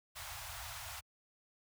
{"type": "band-stop noise", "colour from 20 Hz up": "pink", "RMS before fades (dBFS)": -45, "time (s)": [0.15, 1.01], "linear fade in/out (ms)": 20, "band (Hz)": [110, 670], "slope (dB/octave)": 48, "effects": ["high-pass 60 Hz 12 dB/octave"]}